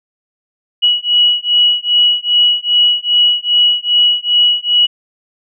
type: beating tone pair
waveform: sine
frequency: 2922 / 2924.5 Hz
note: F#7 / F#7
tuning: -22 / -21 cents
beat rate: 2.5 Hz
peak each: -12 dBFS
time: 0.82-4.87 s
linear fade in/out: 20 ms
effects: none